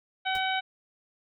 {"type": "harmonic tone", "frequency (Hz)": 758, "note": "F#5", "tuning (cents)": 42, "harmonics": [1, 2, 3, 4, 5], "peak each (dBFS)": [-29, -32, -34, -35, -36], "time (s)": [0.25, 0.61], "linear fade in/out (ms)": 20}
{"type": "noise with exponential decay", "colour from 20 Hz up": "pink", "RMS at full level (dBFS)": -38, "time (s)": [0.35, 0.44], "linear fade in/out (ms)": 1, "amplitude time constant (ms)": 18}
{"effects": []}